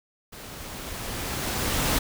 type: noise with level ramp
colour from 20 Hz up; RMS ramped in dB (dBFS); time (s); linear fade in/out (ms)
pink; -42 to -23; 0.32-1.99; 10
effects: none